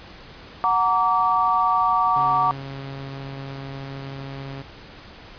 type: chord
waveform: sine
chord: Gb augmented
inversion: none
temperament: just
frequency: 740 / 925 / 1156.2 Hz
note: Gb5 / Bb5 / D6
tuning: 0 / -14 / -27 cents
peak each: -23 / -22 / -19 dBFS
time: 0.64-2.51 s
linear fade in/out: 0 ms
type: tone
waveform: sawtooth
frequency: 136.6 Hz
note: C#3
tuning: 25 cents flat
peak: -28 dBFS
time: 2.16-4.62 s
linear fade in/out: 5 ms
effects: pink hiss -43 dBFS RMS until 5.38 s + resampled to 11025 Hz